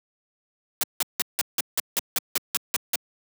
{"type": "noise bursts", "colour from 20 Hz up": "white", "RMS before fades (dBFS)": -23, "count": 12, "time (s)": [0.81, 2.956], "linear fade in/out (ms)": 0, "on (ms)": 23, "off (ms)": 170, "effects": ["high-pass 200 Hz 12 dB/octave"]}